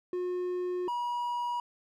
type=tone pair in turn; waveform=triangle; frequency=360 / 964.1 Hz; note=F#4 / B5; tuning=-47 / -42 cents; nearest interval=octave + perfect fourth; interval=1705 cents; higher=second; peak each=-28 / -28 dBFS; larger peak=neither; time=0.13-0.88 / 0.88-1.6 s; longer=first; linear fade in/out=2 ms; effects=none